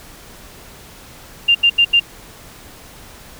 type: tone bursts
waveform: sine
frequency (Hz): 2794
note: F7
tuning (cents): 0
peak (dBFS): -8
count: 4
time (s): 1.48-2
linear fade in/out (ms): 10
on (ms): 70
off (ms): 80
effects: pink hiss -40 dBFS RMS until 3.39 s